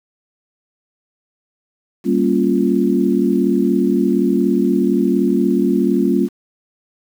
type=chord; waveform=sine; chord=G half-diminished seventh; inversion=none; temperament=equal; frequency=196 / 233.1 / 277.2 / 349.2 Hz; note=G3 / Bb3 / Db4 / F4; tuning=0 / 0 / 0 / 0 cents; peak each=-18 dBFS; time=2.04-6.29 s; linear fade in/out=50 ms; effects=7-bit